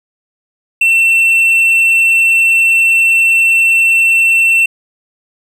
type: tone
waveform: triangle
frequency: 2695 Hz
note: E7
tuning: 38 cents sharp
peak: -5 dBFS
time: 0.81-4.66 s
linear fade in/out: 5 ms
effects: none